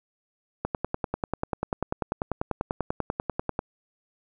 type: click train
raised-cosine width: 1 ms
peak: -12 dBFS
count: 31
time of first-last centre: 0.65-3.591 s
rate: 10.2 Hz
effects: none